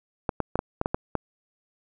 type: clicks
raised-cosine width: 1 ms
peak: -10 dBFS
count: 8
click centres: 0.292 / 0.403 / 0.556 / 0.591 / 0.814 / 0.859 / 0.945 / 1.153 s
effects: none